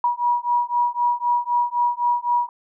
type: beating tone pair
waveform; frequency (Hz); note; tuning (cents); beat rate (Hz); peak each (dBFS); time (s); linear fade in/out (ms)
sine; 962 / 965.9; B5 / B5; -46 / -39; 3.9; -21; 0.04-2.49; 2
effects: none